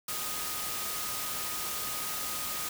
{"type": "tone in noise", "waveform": "sine", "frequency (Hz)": 1247, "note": "D#6", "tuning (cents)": 3, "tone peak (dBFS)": -43, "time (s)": [0.08, 2.69], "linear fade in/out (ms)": 5, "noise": "white", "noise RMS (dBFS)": -35, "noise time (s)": [0.08, 2.69], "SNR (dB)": -11, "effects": []}